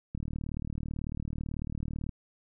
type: click train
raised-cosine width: 5 ms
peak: -23 dBFS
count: 75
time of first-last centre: 0.15-2.092 s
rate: 38.1 Hz
effects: none